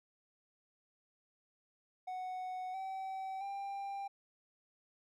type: tone with pitch steps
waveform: triangle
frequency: 740 / 766.1 / 793.1 Hz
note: F#5 / G5 / G5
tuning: 0 / -40 / +20 cents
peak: -37 dBFS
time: 2.07-4.08 s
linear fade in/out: 10 ms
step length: 670 ms
effects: none